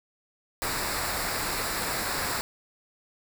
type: noise with comb filter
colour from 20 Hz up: pink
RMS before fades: -30 dBFS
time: 0.62-2.41 s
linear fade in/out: 0 ms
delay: 0.32 ms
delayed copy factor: -0.6
effects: none